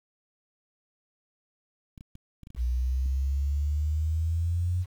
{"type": "clicks", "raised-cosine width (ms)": 5, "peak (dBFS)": -33, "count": 8, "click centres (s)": [1.978, 2.009, 2.154, 2.433, 2.471, 2.504, 2.549, 3.06]}
{"type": "exponential sweep", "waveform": "sine", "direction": "up", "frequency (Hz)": [59.8, 91.1], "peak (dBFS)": -24, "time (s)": [2.56, 4.86], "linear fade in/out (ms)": 50}
{"effects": ["9-bit"]}